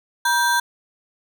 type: ring-modulated tone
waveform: square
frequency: 1263 Hz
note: D#6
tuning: 26 cents sharp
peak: -14 dBFS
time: 0.25-0.6 s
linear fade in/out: 5 ms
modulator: 306 Hz
effects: none